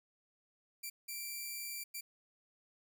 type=tone bursts at uneven times; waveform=5% pulse; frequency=2349 Hz; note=D7; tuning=in tune; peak=-31 dBFS; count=3; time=0.83-0.9 / 1.08-1.84 / 1.94-2.01 s; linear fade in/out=10 ms; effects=none